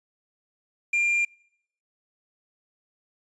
triangle tone with quantisation, 2393 Hz, D7, 32 cents sharp, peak -19 dBFS, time 0.93-1.25 s, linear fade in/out 5 ms, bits 8, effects noise-tail reverb RT60 0.7 s tail -25 dB re dry + resampled to 22050 Hz

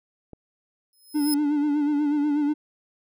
click, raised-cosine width 2 ms, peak -28 dBFS, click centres 0.333 s
10% pulse tone with exponential growth, 5140 Hz, E8, 45 cents flat, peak -18 dBFS, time 0.93-1.34 s, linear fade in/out 1 ms, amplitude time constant 87 ms
triangle tone with vibrato, 293.7 Hz, D4, in tune, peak -18 dBFS, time 1.14-2.54 s, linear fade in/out 20 ms, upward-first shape sine, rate 8.2 Hz, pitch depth 50 cents each way
effects none

